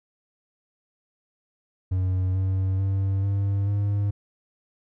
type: tone with pitch steps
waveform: triangle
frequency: 92.8 / 94.91 / 97.08 / 99.29 / 101.55 Hz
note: F#2 / F#2 / G2 / G2 / G#2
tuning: +6 / +45 / -16 / +23 / -38 cents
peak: -19 dBFS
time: 1.91-4.11 s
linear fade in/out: 10 ms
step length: 440 ms
effects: none